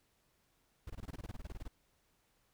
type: noise bursts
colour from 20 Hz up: brown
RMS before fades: -43 dBFS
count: 16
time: 0.87-1.68 s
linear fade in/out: 5 ms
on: 30 ms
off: 22 ms
effects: pink hiss -75 dBFS RMS until 2.53 s